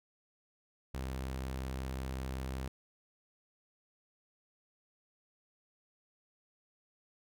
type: tone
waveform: sawtooth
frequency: 65.41 Hz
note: C2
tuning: in tune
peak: -33 dBFS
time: 0.94-2.68 s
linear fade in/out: 5 ms
effects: none